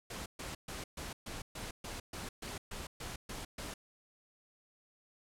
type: noise bursts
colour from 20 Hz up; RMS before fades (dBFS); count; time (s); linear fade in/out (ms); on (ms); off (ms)
pink; -43; 13; 0.1-3.74; 5; 160; 130
effects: low-pass 11000 Hz 12 dB/octave